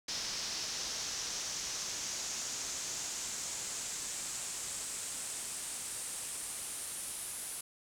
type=noise with band-pass filter sweep; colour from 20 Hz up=brown; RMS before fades=-40 dBFS; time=0.08-7.61 s; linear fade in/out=5 ms; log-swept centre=5400 to 10000 Hz; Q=3.1; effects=none